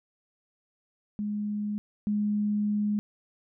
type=tone pair in turn; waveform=sine; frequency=208.3 / 208.3 Hz; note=G#3 / G#3; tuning=+5 / +5 cents; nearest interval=unison; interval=0 cents; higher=neither; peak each=-28 / -24 dBFS; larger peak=second; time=1.19-1.78 / 2.07-2.99 s; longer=second; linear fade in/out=0 ms; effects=none